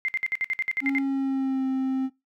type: tone bursts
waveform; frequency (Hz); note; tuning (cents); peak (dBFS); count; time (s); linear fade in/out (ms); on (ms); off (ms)
sine; 2093; C7; 0; -23; 11; 0.05-0.984; 0; 34; 56
type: tone with pitch glide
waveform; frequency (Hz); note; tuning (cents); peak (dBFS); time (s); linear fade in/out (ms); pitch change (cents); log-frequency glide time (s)
triangle; 273.8 to 263.6; C#4 to C4; -21 to +13; -21; 0.81-2.1; 50; -66; 0.99-1.66
effects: noise-tail reverb RT60 0.2 s tail -19 dB re dry